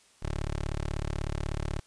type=tone; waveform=15% pulse; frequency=36.29 Hz; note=D1; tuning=20 cents flat; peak=-24 dBFS; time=0.22-1.8 s; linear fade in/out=10 ms; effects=white hiss -61 dBFS RMS until 1.86 s + resampled to 22050 Hz